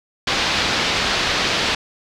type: low-pass noise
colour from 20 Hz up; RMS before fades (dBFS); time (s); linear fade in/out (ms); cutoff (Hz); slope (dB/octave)
white; -20; 0.27-1.75; 5; 4600; 24
effects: none

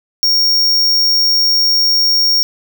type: tone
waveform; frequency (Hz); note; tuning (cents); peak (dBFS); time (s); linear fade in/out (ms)
square; 5550; F8; -12; -10; 0.23-2.43; 0
effects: none

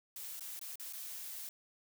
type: noise with dropouts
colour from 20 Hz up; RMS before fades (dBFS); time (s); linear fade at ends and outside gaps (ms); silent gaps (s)
blue; -45; 0.16-1.49; 2; 0.396-0.407 / 0.593-0.613 / 0.757-0.797 / 0.927-0.933
effects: none

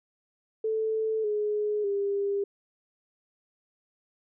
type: tone with pitch steps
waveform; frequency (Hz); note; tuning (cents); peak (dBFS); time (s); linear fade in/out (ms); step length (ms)
sine; 439.6 / 419.7 / 400.8; A4 / G#4 / G4; -2 / +18 / +38; -25; 0.64-2.44; 5; 600
effects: none

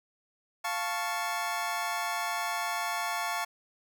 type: chord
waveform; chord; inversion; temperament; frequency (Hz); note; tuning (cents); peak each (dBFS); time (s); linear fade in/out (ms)
25% pulse; F augmented; none; equal; 698.5 / 880 / 1108.7; F5 / A5 / C#6; 0 / 0 / 0; -31; 0.64-3.45; 10
effects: none

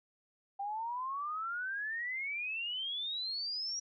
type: exponential sweep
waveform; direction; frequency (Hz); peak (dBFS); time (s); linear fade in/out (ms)
sine; up; 784 to 5750; -35; 0.59-3.8; 10
effects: none

